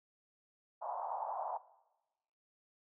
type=band-pass noise; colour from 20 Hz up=pink; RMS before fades=-40 dBFS; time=0.81-1.58 s; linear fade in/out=20 ms; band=690 to 980 Hz; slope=48 dB/octave; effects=noise-tail reverb RT60 1.0 s tail -18 dB re dry